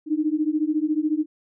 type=beating tone pair; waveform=sine; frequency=300.2 / 314.2 Hz; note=D4 / D#4; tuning=+38 / +17 cents; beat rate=14 Hz; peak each=-23 dBFS; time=0.06-1.26 s; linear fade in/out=50 ms; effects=none